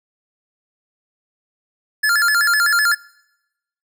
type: tone with vibrato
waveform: square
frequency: 1550 Hz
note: G6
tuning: 20 cents flat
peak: -14 dBFS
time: 2.03-2.95 s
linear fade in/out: 10 ms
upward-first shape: square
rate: 7.9 Hz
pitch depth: 180 cents each way
effects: noise-tail reverb RT60 0.9 s tail -23 dB re dry